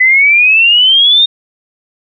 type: exponential sweep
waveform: sine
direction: up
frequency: 2001 to 3702 Hz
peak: -4 dBFS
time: 0-1.26 s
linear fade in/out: 10 ms
effects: none